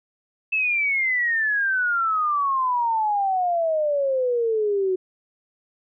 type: exponential sweep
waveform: sine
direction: down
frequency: 2638 to 366.7 Hz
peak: -19 dBFS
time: 0.52-4.96 s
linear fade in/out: 10 ms
effects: none